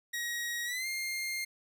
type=tone with pitch glide; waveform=sawtooth; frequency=1896 to 2116 Hz; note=A#6 to C7; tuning=+29 to +19 cents; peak=-30 dBFS; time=0.13-1.45 s; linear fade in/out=10 ms; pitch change=+190 cents; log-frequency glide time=0.65-0.87 s; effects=none

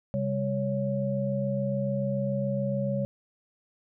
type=tone cluster; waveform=sine; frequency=133 / 200 / 558 Hz; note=C3 / G3 / C#5; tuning=+29 / +35 / +11 cents; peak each=-30 dBFS; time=0.14-3.05 s; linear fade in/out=0 ms; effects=none

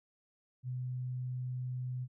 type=tone; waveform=sine; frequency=126.3 Hz; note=B2; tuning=39 cents sharp; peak=-35 dBFS; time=0.63-2.08 s; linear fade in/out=50 ms; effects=none

